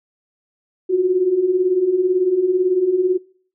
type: beating tone pair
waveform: sine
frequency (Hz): 351.9 / 369.9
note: F4 / F#4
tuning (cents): +13 / 0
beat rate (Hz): 18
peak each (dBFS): -21 / -14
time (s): 0.89-3.18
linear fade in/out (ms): 20
effects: noise-tail reverb RT60 0.5 s tail -22 dB re dry